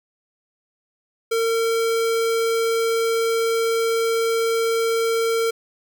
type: tone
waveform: square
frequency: 456 Hz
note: A#4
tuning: 38 cents flat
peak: -19 dBFS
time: 1.31-5.51 s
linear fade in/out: 10 ms
effects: none